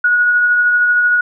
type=tone with tremolo; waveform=sine; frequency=1456 Hz; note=F#6; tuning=28 cents flat; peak=-8 dBFS; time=0.04-1.21 s; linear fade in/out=5 ms; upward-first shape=triangle; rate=13 Hz; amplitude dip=30%; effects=none